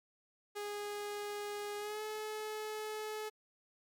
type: tone with pitch glide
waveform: sawtooth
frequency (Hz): 412.5 to 429.5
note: G#4 to A4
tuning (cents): -12 to -42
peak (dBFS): -35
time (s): 0.55-3.3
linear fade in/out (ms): 20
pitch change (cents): +70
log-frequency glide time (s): 1.78-2.02
effects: MP3 96 kbps